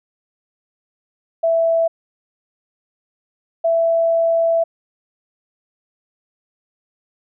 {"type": "tone pair in turn", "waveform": "sine", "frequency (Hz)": [661, 663.8], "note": ["E5", "E5"], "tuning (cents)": [5, 12], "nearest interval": "unison", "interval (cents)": 7, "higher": "second", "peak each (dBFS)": -13, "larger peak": "neither", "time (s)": [[1.43, 1.88], [3.64, 4.64]], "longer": "second", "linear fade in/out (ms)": 10, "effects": []}